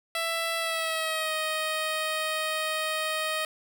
10% pulse tone with pitch glide, 663 to 625.8 Hz, E5 to D#5, +10 to +10 cents, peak -19 dBFS, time 0.15-3.45 s, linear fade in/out 2 ms, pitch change -100 cents, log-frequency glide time 0.58-1.33 s, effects none

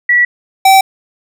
sine / square tone pair in turn, 1943 / 771.1 Hz, B6 / G5, -29 / -29 cents, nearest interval octave + major third, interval 1600 cents, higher first, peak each -6 / -4 dBFS, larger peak second, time 0.09-0.25 / 0.65-0.81 s, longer neither, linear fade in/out 5 ms, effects none

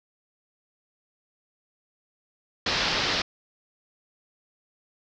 white low-pass noise, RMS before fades -26 dBFS, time 2.66-3.22 s, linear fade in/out 5 ms, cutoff 5200 Hz, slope 48 dB/octave, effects none

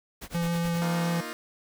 pink noise with tremolo, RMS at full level -39 dBFS, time 0.21-0.84 s, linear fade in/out 10 ms, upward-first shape sine, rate 9.4 Hz, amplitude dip 95%
square tone with vibrato, 169.9 Hz, F3, 47 cents flat, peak -26 dBFS, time 0.34-1.21 s, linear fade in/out 10 ms, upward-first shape triangle, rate 6.9 Hz, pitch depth 11 cents each way
10% pulse chord, Bb suspended fourth, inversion none, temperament equal, 233.1 / 311.1 / 349.2 Hz, Bb3 / Eb4 / F4, 0 / 0 / 0 cents, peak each -30 dBFS, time 0.82-1.33 s, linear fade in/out 0 ms
effects none

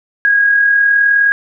sine tone with amplitude modulation, 1643 Hz, G#6, 19 cents flat, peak -6 dBFS, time 0.25-1.32 s, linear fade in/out 0 ms, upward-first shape sine, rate 39.6 Hz, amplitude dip 40%, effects none

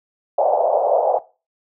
pink band-pass noise, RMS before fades -17 dBFS, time 0.38-1.19 s, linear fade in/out 5 ms, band 550 to 770 Hz, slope 48 dB/octave, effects noise-tail reverb RT60 0.3 s tail -18 dB re dry

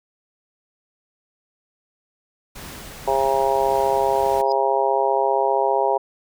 pink noise with tremolo, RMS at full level -36 dBFS, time 2.55-4.42 s, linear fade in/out 10 ms, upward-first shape triangle, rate 1.8 Hz, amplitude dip 25%
harmonic tone, 135.2 Hz, C#3, 43 cents flat, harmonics 3 / 4 / 5 / 6 / 7, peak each -23 / -23 / -23 / -23 / -23 dBFS, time 3.07-5.98 s, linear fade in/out 10 ms
sine tone with exponential growth, 4959 Hz, D#8, 7 cents flat, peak -29 dBFS, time 4.44-4.52 s, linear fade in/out 0 ms, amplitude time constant 16 ms
effects none

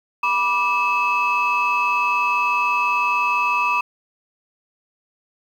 sine tone cluster, 979 / 1175 / 2595 Hz, B5 / D6 / E7, -15 / +1 / -28 cents, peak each -20 dBFS, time 0.23-3.81 s, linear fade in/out 5 ms, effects tanh soft clip ceiling -11 dBFS + 8-bit

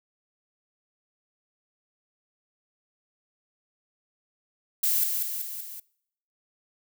violet noise with echo, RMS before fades -24 dBFS, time 4.83-5.04 s, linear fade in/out 5 ms, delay 190 ms, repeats 4, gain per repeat -4 dB, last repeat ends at 5.8 s, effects noise-tail reverb RT60 0.7 s tail -24 dB re dry

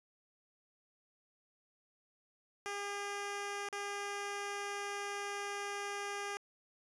10% pulse tone with dropouts, 404.4 Hz, G#4, 46 cents flat, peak -30 dBFS, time 2.66-6.37 s, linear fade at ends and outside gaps 0 ms, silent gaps 3.687-3.727 s, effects resampled to 22050 Hz

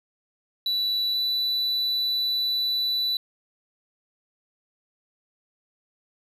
triangle tone pair in turn, 3951 / 3970 Hz, B7 / B7, 0 / +8 cents, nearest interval unison, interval 8 cents, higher second, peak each -21 dBFS, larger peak neither, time 0.66-1.14 / 1.14-3.17 s, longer second, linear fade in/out 2 ms, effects resampled to 32000 Hz + 10-bit

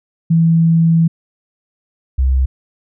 sine tone pair in turn, 164.81 / 65.4 Hz, E3 / C2, 0 / 0 cents, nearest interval octave + major third, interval 1600 cents, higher first, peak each -8 / -10 dBFS, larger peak first, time 0.3-1.08 / 2.18-2.46 s, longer first, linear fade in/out 10 ms, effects none

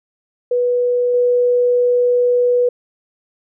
sine tone with level steps, 490 Hz, B4, 14 cents flat, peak -13 / -11 dBFS, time 0.51-2.69 s, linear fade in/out 5 ms, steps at 1.14 s, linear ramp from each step 2 ms, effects none

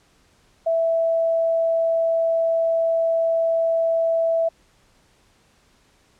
sine tone, 659.3 Hz, E5, in tune, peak -17 dBFS, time 0.66-4.49 s, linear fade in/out 10 ms, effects pink hiss -59 dBFS RMS until 6.19 s + low-pass 9000 Hz 12 dB/octave

